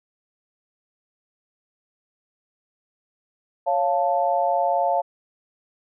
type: chord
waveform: sine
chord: Db augmented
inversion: none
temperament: equal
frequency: 554.4 / 698.5 / 880 Hz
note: Db5 / F5 / A5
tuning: 0 / 0 / 0 cents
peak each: -24 / -21 / -24 dBFS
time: 3.66-5.02 s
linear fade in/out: 20 ms
effects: none